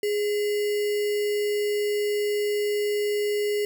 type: tone with sample-and-hold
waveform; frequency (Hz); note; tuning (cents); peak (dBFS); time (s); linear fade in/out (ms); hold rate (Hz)
sine; 415.3; G#4; 0; -22; 0.03-3.65; 2; 2450
effects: none